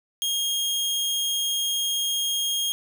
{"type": "tone", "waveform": "sawtooth", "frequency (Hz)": 3247, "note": "G#7", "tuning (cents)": -40, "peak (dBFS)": -20, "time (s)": [0.22, 2.72], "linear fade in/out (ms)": 0, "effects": []}